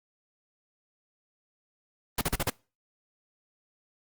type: noise bursts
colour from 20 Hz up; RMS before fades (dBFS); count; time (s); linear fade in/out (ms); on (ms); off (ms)
pink; -26; 5; 2.18-2.501; 5; 33; 39
effects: noise-tail reverb RT60 0.3 s tail -24 dB re dry + Opus 24 kbps